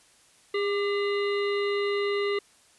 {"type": "harmonic tone with a mistuned harmonic", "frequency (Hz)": 405.5, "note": "G#4", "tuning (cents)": -41, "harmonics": [1, 3, 5, 7, 9, 10], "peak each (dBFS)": [-25, -35, -34, -39, -44, -43], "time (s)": [0.54, 2.39], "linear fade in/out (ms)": 5, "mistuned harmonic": 3, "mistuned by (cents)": -42, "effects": ["white hiss -59 dBFS RMS until 2.78 s", "resampled to 24000 Hz"]}